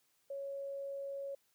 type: tone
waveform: sine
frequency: 554.4 Hz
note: C#5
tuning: in tune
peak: -39 dBFS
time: 0.3-1.35 s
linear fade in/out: 5 ms
effects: white hiss -75 dBFS RMS until 1.54 s + high-pass 80 Hz 12 dB/octave